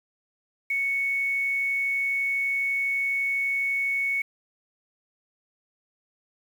sine tone with quantisation, 2217 Hz, C#7, in tune, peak -23 dBFS, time 0.7-4.22 s, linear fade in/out 5 ms, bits 8, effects none

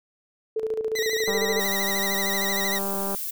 sine tone with tremolo, 440 Hz, A4, in tune, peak -22 dBFS, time 0.56-1.6 s, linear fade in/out 5 ms, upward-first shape square, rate 14 Hz, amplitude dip 60%
20% pulse tone with vibrato, 1946 Hz, B6, 26 cents flat, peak -21 dBFS, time 0.95-2.79 s, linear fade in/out 10 ms, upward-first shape sine, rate 13 Hz, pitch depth 77 cents each way
click train, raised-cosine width 1 ms, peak -18 dBFS, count 369, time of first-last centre 1.28-3.148 s, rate 197 Hz
violet noise, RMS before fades -31 dBFS, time 1.59-3.31 s, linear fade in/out 10 ms
effects none

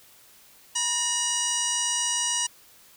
harmonic tone with a mistuned harmonic, 967 Hz, B5, 37 cents flat, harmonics 1 / 2 / 3 / 4 / 5 / 6 / 7 / 8 / 9, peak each -35 / -37 / -30 / -39 / -37 / -28 / -36 / -37 / -30 dBFS, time 0.75-2.47 s, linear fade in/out 10 ms, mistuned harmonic 2, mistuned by -88 cents, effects white hiss -54 dBFS RMS until 2.96 s

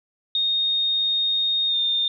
sine tone with pitch glide, 3701 to 3631 Hz, A#7 to A#7, -13 to -46 cents, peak -19 dBFS, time 0.35-2.08 s, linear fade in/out 2 ms, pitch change -33 cents, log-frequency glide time 1.68-1.76 s, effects none

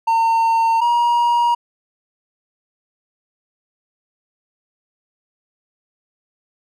triangle tone pair in turn, 910 / 951 Hz, A#5 / A#5, -42 / +34 cents, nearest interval minor second, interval 76 cents, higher second, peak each -11 dBFS, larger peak neither, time 0.07-0.81 / 0.81-1.55 s, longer neither, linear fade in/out 10 ms, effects none

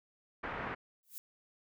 white low-pass noise, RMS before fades -40 dBFS, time 0.43-0.75 s, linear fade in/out 10 ms, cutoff 1900 Hz, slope 24 dB/octave
violet noise with exponential growth, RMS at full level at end -41 dBFS, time 1.03-1.18 s, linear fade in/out 0 ms, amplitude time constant 32 ms
effects none

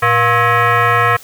sine tone with frequency modulation, 113.5 Hz, A#2, 46 cents flat, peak -9 dBFS, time 0.02-1.17 s, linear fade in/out 10 ms, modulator 594 Hz, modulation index 3.1, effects white hiss -39 dBFS RMS until 1.23 s

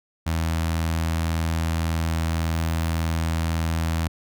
sawtooth tone with notch filter, 81.8 Hz, E2, 13 cents flat, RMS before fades -24 dBFS, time 0.26-4.08 s, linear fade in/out 10 ms, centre 420 Hz, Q 1.5, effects none

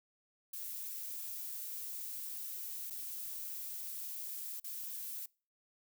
violet noise with dropouts, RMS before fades -43 dBFS, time 0.53-5.26 s, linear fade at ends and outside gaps 5 ms, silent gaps 2.901-2.905 / 4.6-4.642 s, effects noise-tail reverb RT60 0.4 s tail -26 dB re dry

